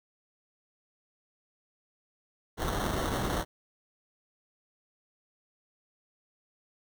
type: noise with sample-and-hold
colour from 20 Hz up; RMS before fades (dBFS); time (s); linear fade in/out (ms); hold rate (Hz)
pink; -31; 2.57-3.45; 50; 2450
effects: none